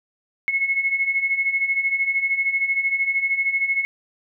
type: beating tone pair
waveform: sine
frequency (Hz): 2175 / 2188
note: C#7 / C#7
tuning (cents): -33 / -23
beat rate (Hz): 13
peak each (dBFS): -25 / -20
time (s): 0.48-3.85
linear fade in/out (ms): 0
effects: none